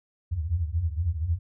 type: tone cluster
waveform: sine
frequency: 76.4 / 85.3 / 89.3 Hz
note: D#2 / F2 / F2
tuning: -31 / -40 / +39 cents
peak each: -29 dBFS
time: 0.31-1.39 s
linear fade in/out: 20 ms
effects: none